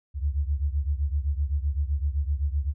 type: beating tone pair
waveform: sine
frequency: 69.3 / 77.1 Hz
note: C#2 / D#2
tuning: 0 / -15 cents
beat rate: 7.8 Hz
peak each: -25 / -28 dBFS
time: 0.14-2.74 s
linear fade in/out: 50 ms
effects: none